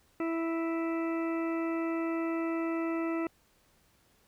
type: harmonic tone with a mistuned harmonic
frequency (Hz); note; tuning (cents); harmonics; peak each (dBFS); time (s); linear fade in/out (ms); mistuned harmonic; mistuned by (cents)
329.6; E4; 0; 1 / 2 / 3 / 4 / 6 / 7 / 8; -30 / -39 / -45 / -41 / -45 / -52 / -48; 0.2-3.27; 2; 7; +24
effects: pink hiss -67 dBFS RMS until 4.27 s

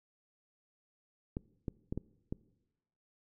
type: clicks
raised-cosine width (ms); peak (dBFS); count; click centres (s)
3; -23; 5; 1.369 / 1.682 / 1.925 / 1.976 / 2.325
effects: noise-tail reverb RT60 1.0 s tail -22 dB re dry

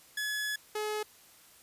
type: tone pair in turn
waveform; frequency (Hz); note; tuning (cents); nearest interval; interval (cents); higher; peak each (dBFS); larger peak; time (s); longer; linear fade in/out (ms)
sawtooth; 1700 / 425; G#6 / G#4; +40 / +40; 2 octaves; 2400; first; -28; neither; 0.17-0.56 / 0.75-1.03; first; 5
effects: white hiss -58 dBFS RMS until 1.62 s + resampled to 32000 Hz

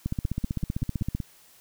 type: two click trains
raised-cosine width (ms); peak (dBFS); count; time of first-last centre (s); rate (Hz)
5; -15 / -18; 18 / 6; 0.06-1.15 / 0.25-1.202; 15.6 / 5.25
effects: white hiss -56 dBFS RMS until 1.6 s

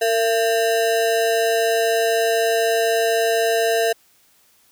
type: ring-modulated tone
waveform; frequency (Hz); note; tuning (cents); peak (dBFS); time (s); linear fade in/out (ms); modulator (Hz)
square; 566; C#5; +36; -14; 0.01-3.93; 10; 110
effects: white hiss -57 dBFS RMS until 4.71 s

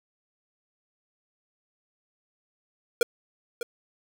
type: tone with echo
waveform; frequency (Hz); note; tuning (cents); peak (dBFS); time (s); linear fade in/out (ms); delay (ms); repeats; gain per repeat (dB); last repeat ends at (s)
square; 474; A#4; +29; -18; 3.01-3.03; 2; 600; 1; -12; 3.63
effects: none

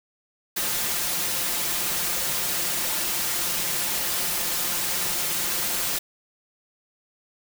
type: noise with comb filter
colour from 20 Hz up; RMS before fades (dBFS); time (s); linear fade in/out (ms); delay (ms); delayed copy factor
white; -26; 0.56-5.99; 10; 5.7; +0.6
effects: none

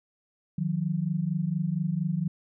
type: tone pair together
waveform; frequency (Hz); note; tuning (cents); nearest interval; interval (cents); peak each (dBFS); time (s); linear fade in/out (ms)
sine; 155.9 / 180.21; D#3 / F#3; +4 / -45; minor third; 251; -28; 0.58-2.28; 5
effects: none

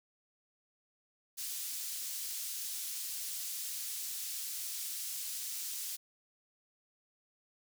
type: high-pass noise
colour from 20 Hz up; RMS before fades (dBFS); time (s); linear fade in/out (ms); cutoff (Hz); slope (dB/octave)
pink; -40; 1.37-5.97; 20; 5600; 12
effects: none

